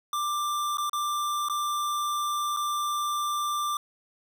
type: tone with dropouts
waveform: square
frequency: 1183 Hz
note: D6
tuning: 12 cents sharp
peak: -27 dBFS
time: 0.13-3.77 s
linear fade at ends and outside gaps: 2 ms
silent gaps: 0.772-0.782 / 0.896-0.931 / 1.486-1.497 / 2.565-2.57 s
effects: none